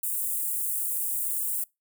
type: high-pass noise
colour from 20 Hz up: white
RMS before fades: -29 dBFS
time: 0.03-1.64 s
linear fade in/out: 5 ms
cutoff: 8200 Hz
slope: 48 dB/octave
effects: noise-tail reverb RT60 0.2 s tail -23 dB re dry